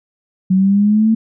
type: linear sweep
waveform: sine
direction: up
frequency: 185 to 225 Hz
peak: -9 dBFS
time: 0.5-1.15 s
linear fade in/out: 10 ms
effects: none